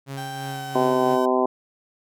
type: tone with tremolo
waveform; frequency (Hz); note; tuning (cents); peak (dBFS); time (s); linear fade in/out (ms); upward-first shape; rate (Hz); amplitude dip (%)
sawtooth; 137.2; C#3; -17; -26; 0.06-1.18; 50; triangle; 2.9; 50
type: tone with pitch glide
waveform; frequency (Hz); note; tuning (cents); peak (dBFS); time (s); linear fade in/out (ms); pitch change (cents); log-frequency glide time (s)
35% pulse; 784 to 763.4; G5 to G5; 0 to -46; -30; 0.17-1.26; 10; -46; 0.45-0.6
type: harmonic tone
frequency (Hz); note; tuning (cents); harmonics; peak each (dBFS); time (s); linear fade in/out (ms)
127.8; C3; -40; 2 / 3 / 4 / 5 / 6 / 7 / 8; -25 / -22 / -28 / -24 / -27 / -30 / -26; 0.75-1.46; 5
effects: none